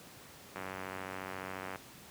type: click train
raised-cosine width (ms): 0.5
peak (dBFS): -25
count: 114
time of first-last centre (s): 0.56-1.758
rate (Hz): 94.3
effects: pink hiss -53 dBFS RMS until 2.1 s + high-pass 100 Hz 12 dB/octave